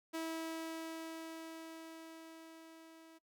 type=tone with level ramp; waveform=sawtooth; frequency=324.8 Hz; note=E4; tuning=26 cents flat; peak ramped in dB=-34 to -53 dBFS; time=0.13-3.19 s; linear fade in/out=20 ms; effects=noise-tail reverb RT60 0.1 s tail -21 dB re dry